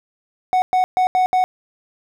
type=tone bursts at uneven times; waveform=triangle; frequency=740 Hz; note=F#5; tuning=in tune; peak=-11 dBFS; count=5; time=0.53-0.62 / 0.73-0.84 / 0.97-1.07 / 1.15-1.26 / 1.33-1.44 s; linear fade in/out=0 ms; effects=none